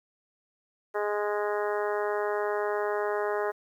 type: harmonic tone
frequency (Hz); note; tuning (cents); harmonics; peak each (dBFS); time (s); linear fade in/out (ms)
207.7; G#3; 0; 2 / 3 / 4 / 5 / 6 / 7 / 8 / 9; -29 / -33 / -35 / -37 / -39 / -40 / -41 / -42; 0.94-3.52; 20
effects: 10-bit